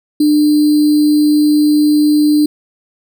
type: tone with sample-and-hold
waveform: sine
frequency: 299.3 Hz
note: D4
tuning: 33 cents sharp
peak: -7 dBFS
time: 0.2-2.46 s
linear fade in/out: 5 ms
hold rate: 4410 Hz
effects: none